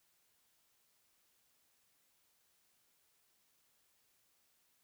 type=silence; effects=white hiss -75 dBFS RMS until 4.83 s